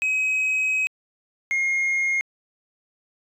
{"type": "tone pair in turn", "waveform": "sine", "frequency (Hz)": [2539, 2140], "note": ["D#7", "C7"], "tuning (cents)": [34, 38], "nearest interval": "minor third", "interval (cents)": 296, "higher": "first", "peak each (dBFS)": -17, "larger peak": "neither", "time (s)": [[0.02, 0.87], [1.51, 2.21]], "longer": "first", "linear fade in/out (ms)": 0, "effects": ["tanh soft clip ceiling -19 dBFS"]}